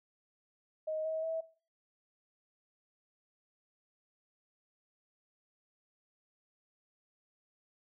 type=tone with pitch steps; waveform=sine; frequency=626 / 637.3 / 648.8 Hz; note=D#5 / D#5 / E5; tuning=+10 / +41 / -28 cents; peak=-33 dBFS; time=0.87-1.41 s; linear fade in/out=10 ms; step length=180 ms; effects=noise-tail reverb RT60 0.4 s tail -19 dB re dry